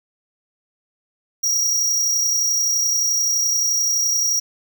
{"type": "tone with amplitude modulation", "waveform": "square", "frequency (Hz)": 5690, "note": "F8", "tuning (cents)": 31, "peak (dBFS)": -16, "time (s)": [1.43, 4.4], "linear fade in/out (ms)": 10, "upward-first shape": "sine", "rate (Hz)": 31.6, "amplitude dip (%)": 25, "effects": []}